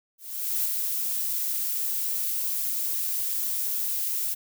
violet noise with ADSR envelope, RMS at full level -25 dBFS, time 0.18-4.35 s, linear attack 470 ms, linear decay 8 ms, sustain -3 dB, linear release 21 ms, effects none

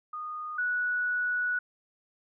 sine tone pair in turn, 1231 / 1471 Hz, D#6 / F#6, -19 / -11 cents, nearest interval minor third, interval 308 cents, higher second, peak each -34 / -26 dBFS, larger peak second, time 0.13-0.58 / 0.58-1.59 s, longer second, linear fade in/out 5 ms, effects none

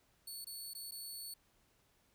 15% pulse tone with dropouts, 4435 Hz, C#8, in tune, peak -38 dBFS, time 0.27-1.34 s, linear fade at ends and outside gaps 5 ms, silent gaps 0.446-0.468 / 0.736-0.749 / 0.911-0.919 s, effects pink hiss -73 dBFS RMS until 2.14 s

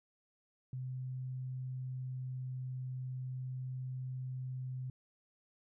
sine tone, 128.6 Hz, C3, 30 cents flat, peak -38 dBFS, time 0.73-4.9 s, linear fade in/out 2 ms, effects none

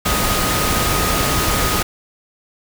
sine tone in noise, 1249 Hz, D#6, 6 cents sharp, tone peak -24 dBFS, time 0.05-1.83 s, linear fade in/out 10 ms, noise pink, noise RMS -18 dBFS, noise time 0.05-1.83 s, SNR -9 dB, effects none

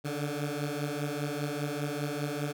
15% pulse beating tone pair, 143.6 / 148.6 Hz, D3 / D3, -39 / +21 cents, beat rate 5 Hz, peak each -28 dBFS, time 0.04-2.53 s, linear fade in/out 20 ms, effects none

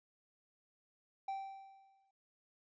triangle tone with exponential decay, 779 Hz, G5, 11 cents flat, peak -34 dBFS, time 1.28-2.11 s, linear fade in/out 5 ms, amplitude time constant 180 ms, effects resampled to 16000 Hz

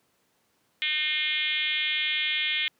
sine tone with frequency modulation, 2743 Hz, F7, 32 cents flat, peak -24 dBFS, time 0.82-2.68 s, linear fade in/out 0 ms, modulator 305 Hz, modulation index 2.8, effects pink hiss -69 dBFS RMS until 2.79 s + high-pass 150 Hz 12 dB/octave

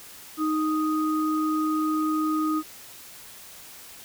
sine tone pair together, 311.1 / 1244.5 Hz, D#4 / D#6, 0 / 0 cents, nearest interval 2 octaves, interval 2400 cents, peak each -23 / -28 dBFS, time 0.37-2.63 s, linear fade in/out 50 ms, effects white hiss -45 dBFS RMS until 4.04 s

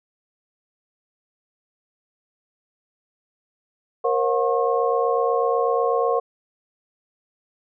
sine tone cluster, 468.9 / 537 / 721 / 1083 Hz, A#4 / C5 / F#5 / C#6, +10 / +45 / -45 / -41 cents, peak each -21 / -24 / -25 / -25 dBFS, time 4.04-6.2 s, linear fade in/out 10 ms, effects none

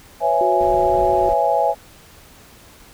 sine chord, C# minor seventh, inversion third, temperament just, 498.9 / 554.4 / 665.2 / 831.5 Hz, B4 / C#5 / E5 / G#5, +17 / 0 / +16 / +2 cents, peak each -24 / -21 / -19 / -18 dBFS, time 0.2-1.75 s, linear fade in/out 50 ms
sine tone with pitch glide, 365.8 to 369.2 Hz, F#4 to F#4, -20 to -4 cents, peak -21 dBFS, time 0.41-1.29 s, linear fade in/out 0 ms, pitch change +16 cents, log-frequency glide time 0.61-0.99 s
brown noise, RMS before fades -31 dBFS, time 0.6-1.34 s, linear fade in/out 10 ms
effects pink hiss -46 dBFS RMS until 2.93 s

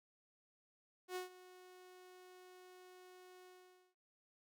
sawtooth tone with ADSR envelope, 366 Hz, F#4, 19 cents flat, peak -36 dBFS, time 1.08-3.95 s, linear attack 78 ms, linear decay 130 ms, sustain -18 dB, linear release 490 ms, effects none

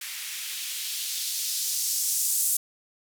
violet noise with band-pass filter sweep, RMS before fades -29 dBFS, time 0.01-2.57 s, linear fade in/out 5 ms, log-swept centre 1900 to 8500 Hz, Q 1.3, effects none

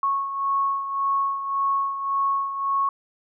sine beating tone pair, 1101 / 1102.8 Hz, C#6 / C#6, -12 / -9 cents, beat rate 1.8 Hz, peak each -22 / -29 dBFS, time 0.03-2.89 s, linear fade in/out 2 ms, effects none

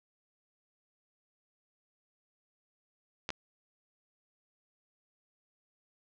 clicks, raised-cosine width 0.2 ms, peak -17 dBFS, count 2, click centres 3.291 / 3.304 s, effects low-pass 6000 Hz 12 dB/octave

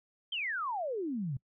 sine exponential sweep, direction down, 3218 to 123.1 Hz, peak -32 dBFS, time 0.32-1.37 s, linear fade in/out 5 ms, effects noise-tail reverb RT60 0.1 s tail -24 dB re dry

